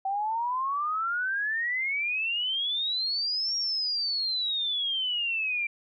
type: exponential two-way sweep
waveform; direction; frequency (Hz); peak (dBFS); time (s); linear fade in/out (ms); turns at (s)
sine; up then down; 764 to 5620 to 2345; -26; 0.05-5.67; 5; 3.56
effects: none